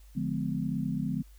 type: chord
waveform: sine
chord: D diminished seventh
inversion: none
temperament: just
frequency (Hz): 146.83 / 176.2 / 211.4 / 253.7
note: D3 / F3 / Ab3 / Cb4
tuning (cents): 0 / +16 / +31 / +47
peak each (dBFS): -34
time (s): 0.15-1.23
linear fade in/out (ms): 20
effects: added 50 Hz sine -50 dBFS peak until 1.38 s + white hiss -64 dBFS RMS until 1.38 s